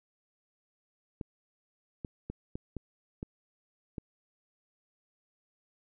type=clicks; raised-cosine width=3 ms; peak=-24 dBFS; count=7; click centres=1.212 / 2.048 / 2.3 / 2.555 / 2.767 / 3.229 / 3.982 s; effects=none